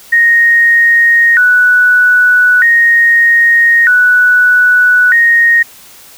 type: tone with vibrato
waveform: sine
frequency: 1661 Hz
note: G#6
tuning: in tune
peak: -4 dBFS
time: 0.12-5.63 s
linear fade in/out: 10 ms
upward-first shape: square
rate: 0.4 Hz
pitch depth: 200 cents each way
effects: white hiss -37 dBFS RMS until 6.17 s